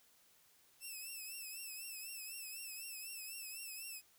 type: tone with vibrato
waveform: 5% pulse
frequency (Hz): 2627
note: E7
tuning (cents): -7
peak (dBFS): -37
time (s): 0.8-4.02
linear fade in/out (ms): 50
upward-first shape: triangle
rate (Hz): 4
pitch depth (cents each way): 91
effects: white hiss -69 dBFS RMS until 4.18 s